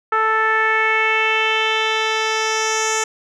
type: tone with low-pass filter sweep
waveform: 10% pulse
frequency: 440 Hz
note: A4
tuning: in tune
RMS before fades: -18 dBFS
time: 0.12-3.04 s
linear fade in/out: 5 ms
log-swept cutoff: 1400 to 7100 Hz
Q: 2.9
effects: none